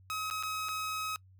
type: tone with dropouts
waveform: sawtooth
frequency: 1273 Hz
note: D#6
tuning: 39 cents sharp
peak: -30 dBFS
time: 0.1-1.16 s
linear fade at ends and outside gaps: 0 ms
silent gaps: 0.301-0.31 / 0.427-0.434 / 0.686-0.69 s
effects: noise-tail reverb RT60 0.1 s tail -24 dB re dry + added 94 Hz sine -56 dBFS peak until 1.39 s